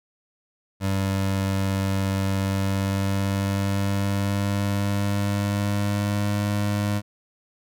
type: tone with pitch glide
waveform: 25% pulse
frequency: 97.1 to 102.7 Hz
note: G2 to G#2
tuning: -16 to -19 cents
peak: -18 dBFS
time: 0.8-7.02 s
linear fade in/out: 50 ms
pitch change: +97 cents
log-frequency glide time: 2.37-6.38 s
effects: none